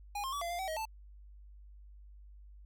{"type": "tone with pitch steps", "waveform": "square", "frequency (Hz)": [819, 1063, 1144, 685, 698, 762, 633, 882], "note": ["G#5", "C6", "D6", "F5", "F5", "G5", "D#5", "A5"], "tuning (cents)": [-24, 27, -46, -34, -1, -49, 30, 4], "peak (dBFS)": -36, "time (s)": [0.15, 0.854], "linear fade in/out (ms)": 5, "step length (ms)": 88, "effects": ["added 50 Hz sine -51 dBFS peak until 2.65 s"]}